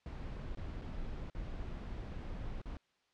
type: noise with dropouts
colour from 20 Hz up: brown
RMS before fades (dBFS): -42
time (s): 0.06-2.77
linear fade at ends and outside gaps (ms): 1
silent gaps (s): 0.55-0.572 / 0.814-0.818 / 1.3-1.349 / 2.617-2.657
effects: white hiss -75 dBFS RMS until 3.13 s + low-pass 4000 Hz 12 dB/octave